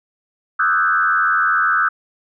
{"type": "tone with frequency modulation", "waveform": "sine", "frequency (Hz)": 1403, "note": "F6", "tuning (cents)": 8, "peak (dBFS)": -13, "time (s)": [0.59, 1.89], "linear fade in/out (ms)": 10, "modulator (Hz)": 87, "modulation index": 2.1, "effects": []}